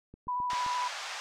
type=click train; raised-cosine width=3 ms; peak=-35 dBFS; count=5; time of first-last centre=0.14-0.664 s; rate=7.64 Hz
type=tone with vibrato; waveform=sine; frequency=987.8 Hz; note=B5; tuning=in tune; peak=-29 dBFS; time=0.28-0.88 s; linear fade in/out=5 ms; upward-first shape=square; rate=13 Hz; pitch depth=12 cents each way
type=band-pass noise; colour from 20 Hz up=pink; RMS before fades=-39 dBFS; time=0.5-1.2 s; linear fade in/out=0 ms; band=760 to 6500 Hz; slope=24 dB/octave
effects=none